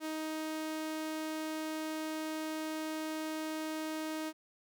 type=tone; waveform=sawtooth; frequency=313.3 Hz; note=D#4; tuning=12 cents sharp; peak=-32 dBFS; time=0-4.33 s; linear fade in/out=50 ms; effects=none